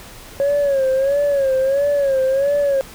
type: tone with vibrato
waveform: sine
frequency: 550 Hz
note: C#5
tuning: 14 cents flat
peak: -12 dBFS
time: 0.4-2.81 s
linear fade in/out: 0 ms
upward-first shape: sine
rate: 1.5 Hz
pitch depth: 85 cents each way
effects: tanh soft clip ceiling -12 dBFS + pink hiss -39 dBFS RMS until 2.94 s